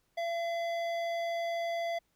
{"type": "tone with hard clipping", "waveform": "sine", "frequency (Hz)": 678, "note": "E5", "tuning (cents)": 49, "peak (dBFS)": -33, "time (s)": [0.17, 1.99], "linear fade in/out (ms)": 10, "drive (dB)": 12, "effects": ["pink hiss -75 dBFS RMS until 2.15 s"]}